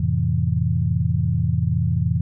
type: chord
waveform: sine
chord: F major seventh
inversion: none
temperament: equal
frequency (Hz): 87.31 / 110 / 130.81 / 164.81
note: F2 / A2 / C3 / E3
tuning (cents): 0 / 0 / 0 / 0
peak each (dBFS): -23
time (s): 0-2.21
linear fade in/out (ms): 5
effects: none